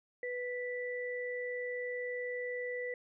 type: tone pair together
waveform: sine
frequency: 493.9 / 1971 Hz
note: B4 / B6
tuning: 0 / -4 cents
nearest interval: 2 octaves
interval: 2396 cents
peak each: -37 / -40 dBFS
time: 0.23-2.94 s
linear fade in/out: 2 ms
effects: none